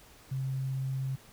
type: tone with quantisation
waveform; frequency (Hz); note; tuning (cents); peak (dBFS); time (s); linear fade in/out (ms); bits
sine; 133.1; C3; +30; -30; 0.31-1.16; 10; 10
effects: pink hiss -56 dBFS RMS until 1.32 s